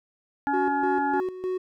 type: harmonic tone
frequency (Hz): 282.4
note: C#4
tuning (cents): +32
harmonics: 1 / 3 / 5 / 6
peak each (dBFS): -28 / -24 / -34 / -35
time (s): 0.47-1.2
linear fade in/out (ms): 0
type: tone with tremolo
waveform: triangle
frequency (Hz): 369.7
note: F#4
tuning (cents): -1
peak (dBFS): -23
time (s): 0.53-1.58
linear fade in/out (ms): 10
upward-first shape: square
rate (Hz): 3.3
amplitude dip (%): 70
effects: none